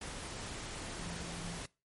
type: tone in noise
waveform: sine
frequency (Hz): 170.4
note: F3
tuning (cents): -42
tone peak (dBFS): -45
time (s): 0.99-1.59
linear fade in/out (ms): 5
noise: pink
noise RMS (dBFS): -43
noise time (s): 0.01-1.66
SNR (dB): -5
effects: noise-tail reverb RT60 0.3 s tail -23 dB re dry + MP3 48 kbps